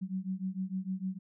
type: beating tone pair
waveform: sine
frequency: 185 / 191.6 Hz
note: F#3 / G3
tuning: 0 / -39 cents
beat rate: 6.6 Hz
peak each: -36 / -36 dBFS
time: 0.01-1.19 s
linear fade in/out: 20 ms
effects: none